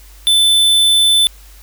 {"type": "tone", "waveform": "square", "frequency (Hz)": 3520, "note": "A7", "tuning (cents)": 0, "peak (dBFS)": -9, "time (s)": [0.27, 1.27], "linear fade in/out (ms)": 0, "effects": ["added 50 Hz sine -38 dBFS peak until 1.62 s", "white hiss -45 dBFS RMS until 1.62 s"]}